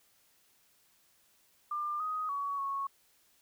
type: tone with pitch steps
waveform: sine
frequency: 1196 / 1252 / 1126 / 1104 Hz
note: D6 / D#6 / C#6 / C#6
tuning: +31 / +10 / +27 / -7 cents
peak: -32 dBFS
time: 1.71-2.87 s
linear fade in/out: 5 ms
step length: 290 ms
effects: white hiss -68 dBFS RMS until 3.41 s